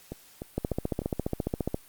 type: two click trains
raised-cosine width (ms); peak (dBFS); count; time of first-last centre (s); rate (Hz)
2; -14 / -22; 18 / 4; 0.58-1.744 / 0.12-1.018; 14.6 / 3.34
effects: white hiss -55 dBFS RMS until 1.88 s + Opus 48 kbps